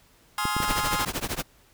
sawtooth chord, F minor seventh, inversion first, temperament just, 838.1 / 1047.7 / 1257.2 / 1396.9 Hz, Ab5 / C6 / Eb6 / F6, +16 / +2 / +18 / 0 cents, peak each -27 / -26 / -27 / -29 dBFS, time 0.38-1.05 s, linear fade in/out 2 ms
clicks, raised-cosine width 3 ms, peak -16 dBFS, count 4, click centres 0.454 / 0.566 / 0.603 / 0.71 s
pink noise with tremolo, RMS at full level -26 dBFS, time 0.61-1.43 s, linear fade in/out 20 ms, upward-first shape triangle, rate 13 Hz, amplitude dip 100%
effects pink hiss -59 dBFS RMS until 1.73 s

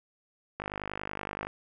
click train, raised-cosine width 0.5 ms, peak -19 dBFS, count 45, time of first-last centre 0.6-1.47 s, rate 50.6 Hz, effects none

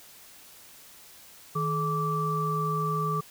sine tone cluster, 157.1 / 427.2 / 1164 Hz, D#3 / G#4 / D6, +17 / +49 / -16 cents, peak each -29 / -34 / -28 dBFS, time 1.55-3.21 s, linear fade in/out 10 ms, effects white hiss -51 dBFS RMS until 3.3 s

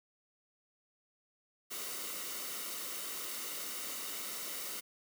white noise with comb filter, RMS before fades -41 dBFS, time 1.7-4.81 s, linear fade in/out 20 ms, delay 1.2 ms, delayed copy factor -0.5, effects high-pass 200 Hz 12 dB/octave

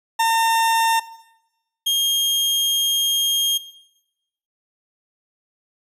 40% pulse tone pair in turn, 908 / 3230 Hz, A#5 / G#7, -46 / -49 cents, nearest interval octave + minor seventh, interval 2197 cents, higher second, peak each -14 / -16 dBFS, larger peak first, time 0.19-1 / 1.86-3.58 s, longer second, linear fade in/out 10 ms, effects noise-tail reverb RT60 0.9 s tail -17 dB re dry + resampled to 32000 Hz

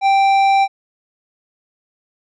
triangle tone with tanh clipping, 784 Hz, G5, in tune, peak -12 dBFS, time 0.01-0.68 s, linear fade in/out 50 ms, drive 15 dB, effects none

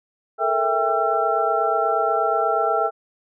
sine tone cluster, 435.4 / 463.7 / 660 / 794 / 1348 Hz, A4 / A#4 / E5 / G5 / E6, -18 / -9 / +2 / +22 / +38 cents, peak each -26 / -27 / -23 / -23 / -23 dBFS, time 0.38-2.91 s, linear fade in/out 50 ms, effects none

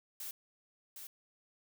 blue noise with echo, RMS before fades -43 dBFS, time 0.2-0.31 s, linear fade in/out 2 ms, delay 760 ms, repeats 1, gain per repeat -5 dB, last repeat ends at 1.07 s, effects none

